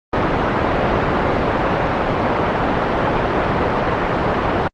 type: low-pass noise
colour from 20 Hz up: white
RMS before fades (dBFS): -17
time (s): 0.13-4.68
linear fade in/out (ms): 2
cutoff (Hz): 980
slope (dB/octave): 12
effects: low-pass 4000 Hz 12 dB/octave + Opus 24 kbps